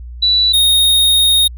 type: tone pair in turn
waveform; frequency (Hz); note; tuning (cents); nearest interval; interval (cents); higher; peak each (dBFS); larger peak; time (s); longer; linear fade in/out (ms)
sine / square; 3951 / 3717; B7 / A#7; 0 / -6; minor second; 106; first; -9; neither; 0.22-0.53 / 0.53-1.48; second; 10
effects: added 60 Hz sine -27 dBFS peak until 1.57 s